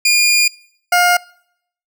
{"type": "tone pair in turn", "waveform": "20% pulse", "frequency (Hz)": [2421, 710.3], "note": ["D#7", "F5"], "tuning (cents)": [-48, 29], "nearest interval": "octave + major sixth", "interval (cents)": 2123, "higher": "first", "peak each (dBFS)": -5, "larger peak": "neither", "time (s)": [[0.05, 0.48], [0.92, 1.17]], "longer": "first", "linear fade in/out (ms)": 5, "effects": ["noise-tail reverb RT60 0.7 s tail -24 dB re dry"]}